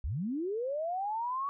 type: linear sweep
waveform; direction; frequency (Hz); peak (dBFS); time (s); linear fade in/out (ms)
sine; up; 50.7 to 1137; -31; 0.04-1.49; 0
effects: none